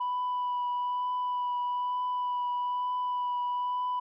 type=tone with vibrato; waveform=sine; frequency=987.8 Hz; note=B5; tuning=in tune; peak=-26 dBFS; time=0-4 s; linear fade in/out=10 ms; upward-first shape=triangle; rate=1.1 Hz; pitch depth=14 cents each way; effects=tanh soft clip ceiling -26 dBFS